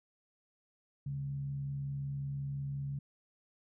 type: tone with frequency modulation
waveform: sine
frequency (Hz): 139.9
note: C#3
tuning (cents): +16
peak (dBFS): -35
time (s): 1.06-2.99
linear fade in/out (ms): 5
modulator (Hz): 65.5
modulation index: 0.25
effects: none